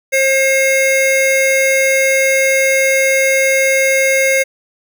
square tone pair together, 534.7 / 2145 Hz, C5 / C7, +37 / +42 cents, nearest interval 2 octaves, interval 2405 cents, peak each -14 dBFS, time 0.12-4.44 s, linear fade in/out 20 ms, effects none

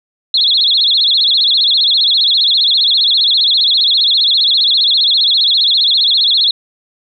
sine tone with vibrato, 3778 Hz, A#7, 22 cents sharp, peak -8 dBFS, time 0.34-6.51 s, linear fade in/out 2 ms, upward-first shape sine, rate 15 Hz, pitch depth 230 cents each way, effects none

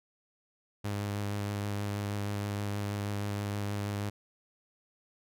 sawtooth tone with vibrato, 102.1 Hz, G#2, 29 cents flat, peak -28 dBFS, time 0.84-4.1 s, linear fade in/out 10 ms, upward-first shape sine, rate 6.3 Hz, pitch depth 14 cents each way, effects none

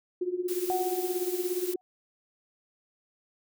sine tone with tremolo, 359.9 Hz, F#4, 48 cents flat, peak -24 dBFS, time 0.21-1.76 s, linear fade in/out 5 ms, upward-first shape triangle, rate 17 Hz, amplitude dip 90%
blue noise, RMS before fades -38 dBFS, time 0.48-1.74 s, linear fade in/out 5 ms
sine tone with exponential decay, 740 Hz, F#5, in tune, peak -26 dBFS, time 0.7-1.81 s, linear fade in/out 0 ms, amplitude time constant 240 ms
effects none

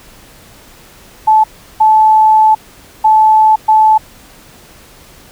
sine tone bursts at uneven times, 869 Hz, A5, 22 cents flat, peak -4 dBFS, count 4, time 1.27-1.44 / 1.8-2.55 / 3.04-3.56 / 3.68-3.98 s, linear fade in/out 10 ms, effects pink hiss -40 dBFS RMS until 5.31 s

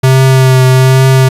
square tone with vibrato, 130.81 Hz, C3, in tune, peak -4 dBFS, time 0.03-1.29 s, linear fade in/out 10 ms, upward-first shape triangle, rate 1.2 Hz, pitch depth 23 cents each way, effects resampled to 32000 Hz

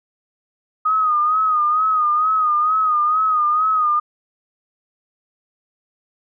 sine tone with vibrato, 1244.5 Hz, D#6, in tune, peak -14 dBFS, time 0.85-4 s, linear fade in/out 10 ms, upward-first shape sine, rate 2.2 Hz, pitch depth 62 cents each way, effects none

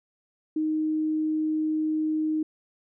sine tone, 311.1 Hz, D#4, in tune, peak -23 dBFS, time 0.56-2.43 s, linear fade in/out 5 ms, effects none

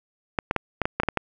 clicks, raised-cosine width 0.5 ms, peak -7 dBFS, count 9, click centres 0.388 / 0.511 / 0.563 / 0.817 / 0.855 / 1 / 1.034 / 1.087 / 1.173 s, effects none

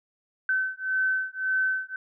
sine beating tone pair, 1528 / 1529.8 Hz, G6 / G6, -45 / -43 cents, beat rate 1.8 Hz, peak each -27 dBFS, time 0.49-1.96 s, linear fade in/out 2 ms, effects none

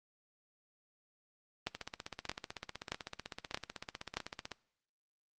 two click trains, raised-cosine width 0.2 ms, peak -23 / -16 dBFS, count 45 / 5, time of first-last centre 1.75-4.517 / 1.67-4.17 s, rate 15.9 / 1.6 Hz, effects noise-tail reverb RT60 0.7 s tail -22 dB re dry + Opus 24 kbps

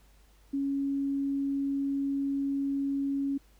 sine tone, 277.2 Hz, C#4, in tune, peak -27 dBFS, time 0.53-3.38 s, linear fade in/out 10 ms, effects added 50 Hz sine -58 dBFS peak until 3.59 s + pink hiss -65 dBFS RMS until 3.59 s

